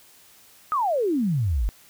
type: exponential sweep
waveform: sine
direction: down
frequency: 1293 to 45.54 Hz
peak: -20 dBFS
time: 0.72-1.69 s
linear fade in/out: 0 ms
effects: white hiss -53 dBFS RMS until 1.89 s